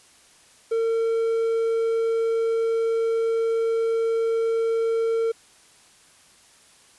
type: tone with quantisation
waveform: triangle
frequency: 454.6 Hz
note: A#4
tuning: 43 cents flat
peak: -18 dBFS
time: 0.71-5.32 s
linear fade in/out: 10 ms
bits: 8
effects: white hiss -54 dBFS RMS until 6.98 s + resampled to 24000 Hz